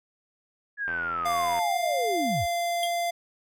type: linear sweep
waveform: sine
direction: down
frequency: 1696 to 52 Hz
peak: -27 dBFS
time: 0.77-2.47 s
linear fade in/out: 50 ms
type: click train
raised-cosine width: 0.5 ms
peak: -22 dBFS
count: 61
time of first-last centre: 0.88-1.59 s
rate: 84.5 Hz
type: tone with pitch glide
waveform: square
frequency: 698.5 to 690.5 Hz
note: F5 to F5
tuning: 0 to -20 cents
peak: -26 dBFS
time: 1.25-3.11 s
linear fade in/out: 10 ms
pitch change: -20 cents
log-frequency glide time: 1.86-2.53 s
type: tone with exponential decay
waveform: square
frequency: 3266 Hz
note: G#7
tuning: 30 cents flat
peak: -25 dBFS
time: 2.83-2.95 s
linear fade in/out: 2 ms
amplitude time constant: 24 ms
effects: none